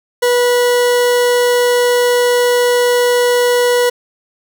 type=tone; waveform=40% pulse; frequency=488.1 Hz; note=B4; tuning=20 cents flat; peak=-9 dBFS; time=0.22-3.9 s; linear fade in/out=10 ms; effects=none